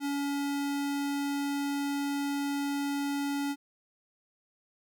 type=tone; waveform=square; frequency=282.9 Hz; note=C#4; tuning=35 cents sharp; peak=-30 dBFS; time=0-3.56 s; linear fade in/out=50 ms; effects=none